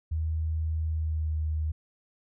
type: tone with pitch glide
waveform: sine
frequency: 79.4 to 77.72 Hz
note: D#2 to D#2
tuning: +36 to -1 cents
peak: -26 dBFS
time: 0.11-1.72 s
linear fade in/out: 10 ms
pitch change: -37 cents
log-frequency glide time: 0.87-1.37 s
effects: none